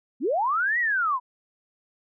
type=linear two-way sweep; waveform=sine; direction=up then down; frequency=207.7 to 1975.5 to 955 Hz; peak=-21 dBFS; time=0.2-1.2 s; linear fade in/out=50 ms; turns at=0.79 s; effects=none